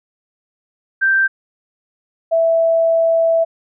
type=tone pair in turn; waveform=sine; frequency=1568 / 659.3 Hz; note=G6 / E5; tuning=0 / 0 cents; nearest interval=octave + minor third; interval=1500 cents; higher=first; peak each=-11 dBFS; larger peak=neither; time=1.01-1.28 / 2.31-3.45 s; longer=second; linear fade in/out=20 ms; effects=none